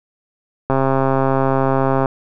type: click train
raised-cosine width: 1 ms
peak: -3 dBFS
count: 183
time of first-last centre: 0.7-2.058 s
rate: 134 Hz
effects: none